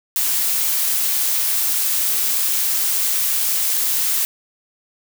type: noise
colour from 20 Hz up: blue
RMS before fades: -19 dBFS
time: 0.16-4.25 s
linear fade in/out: 0 ms
effects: none